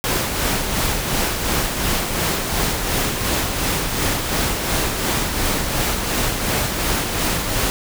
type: noise with tremolo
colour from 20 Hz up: pink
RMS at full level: -19 dBFS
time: 0.04-7.7 s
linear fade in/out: 0 ms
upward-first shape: sine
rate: 2.8 Hz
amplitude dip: 40%
effects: none